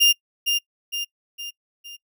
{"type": "tone with echo", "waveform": "35% pulse", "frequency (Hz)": 2806, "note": "F7", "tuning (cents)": 8, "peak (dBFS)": -11, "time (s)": [0, 0.13], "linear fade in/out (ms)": 20, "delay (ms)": 460, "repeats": 4, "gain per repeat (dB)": -6, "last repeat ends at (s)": 1.97, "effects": ["noise-tail reverb RT60 0.1 s tail -25 dB re dry"]}